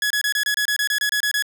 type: tone bursts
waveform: sawtooth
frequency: 1685 Hz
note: G#6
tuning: 25 cents sharp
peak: -15 dBFS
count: 13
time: 0.02-1.424 s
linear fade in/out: 2 ms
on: 84 ms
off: 26 ms
effects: none